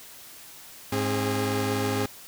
sawtooth tone cluster, 104.5 / 266 / 411.1 Hz, G#2 / C4 / G#4, +11 / +29 / -18 cents, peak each -25 dBFS, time 0.92-2.06 s, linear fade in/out 5 ms, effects white hiss -46 dBFS RMS until 2.27 s

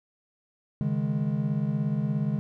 triangle chord, C# suspended second, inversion none, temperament equal, 138.59 / 155.56 / 207.7 Hz, C#3 / D#3 / G#3, 0 / 0 / 0 cents, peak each -27 dBFS, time 0.81-2.39 s, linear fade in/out 0 ms, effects none

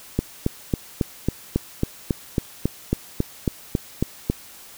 click train, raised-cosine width 3 ms, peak -6 dBFS, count 16, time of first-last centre 0.19-4.3 s, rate 3.65 Hz, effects white hiss -44 dBFS RMS until 4.77 s

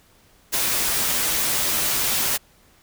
white noise with comb filter, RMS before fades -22 dBFS, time 0.52-2.38 s, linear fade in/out 20 ms, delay 11 ms, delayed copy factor -0.5, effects pink hiss -56 dBFS RMS until 2.82 s

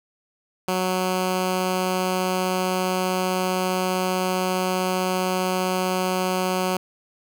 10% pulse tone, 184.7 Hz, F#3, 3 cents flat, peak -13 dBFS, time 0.68-6.77 s, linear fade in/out 2 ms, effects none

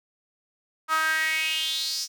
sawtooth tone with high-pass filter sweep, 316.6 Hz, D#4, 30 cents sharp, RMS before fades -26 dBFS, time 0.88-2.08 s, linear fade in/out 50 ms, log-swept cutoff 1200 to 5600 Hz, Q 5.7, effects none

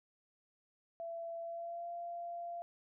sine tone with pitch glide, 671 to 689.1 Hz, E5 to F5, +31 to -23 cents, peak -40 dBFS, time 1-2.62 s, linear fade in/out 0 ms, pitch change +46 cents, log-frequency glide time 1.41-1.89 s, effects none

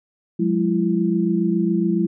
sine tone cluster, 179.3 / 206.5 / 335.6 Hz, F3 / G#3 / E4, +46 / -10 / +31 cents, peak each -21 dBFS, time 0.39-2.07 s, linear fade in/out 10 ms, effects none

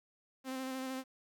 sawtooth tone with vibrato, 261.6 Hz, C4, in tune, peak -34 dBFS, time 0.44-1.04 s, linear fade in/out 50 ms, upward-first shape square, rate 13 Hz, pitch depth 16 cents each way, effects 11-bit

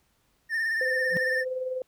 triangle tone with vibrato, 1803 Hz, A6, 42 cents sharp, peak -23 dBFS, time 0.49-1.45 s, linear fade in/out 50 ms, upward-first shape sine, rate 18 Hz, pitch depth 47 cents each way
sine tone with tremolo, 513 Hz, C5, 34 cents flat, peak -26 dBFS, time 0.81-1.82 s, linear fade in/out 2 ms, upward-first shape sine, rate 20 Hz, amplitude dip 50%
triangle tone with exponential growth, 174.61 Hz, F3, in tune, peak -24 dBFS, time 1.08-1.17 s, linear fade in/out 0 ms, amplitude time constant 18 ms
effects pink hiss -69 dBFS RMS until 1.87 s

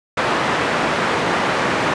white band-pass noise, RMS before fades -19 dBFS, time 0.17-1.94 s, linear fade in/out 5 ms, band 130 to 1500 Hz, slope 12 dB/octave, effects resampled to 22050 Hz

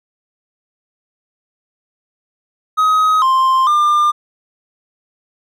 triangle tone with pitch steps, 1263 / 1049 / 1199 Hz, D#6 / C6 / D6, +26 / +4 / +36 cents, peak -8 dBFS, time 2.77-4.12 s, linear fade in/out 20 ms, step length 450 ms, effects none

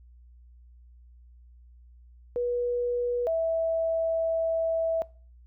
sine tone pair in turn, 485.6 / 654.9 Hz, B4 / E5, -29 / -11 cents, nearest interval perfect fourth, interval 518 cents, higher second, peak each -25 / -23 dBFS, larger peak second, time 2.36-3.27 / 3.27-5.02 s, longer second, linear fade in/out 0 ms, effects noise-tail reverb RT60 0.4 s tail -22 dB re dry + added 60 Hz sine -50 dBFS peak until 5.46 s

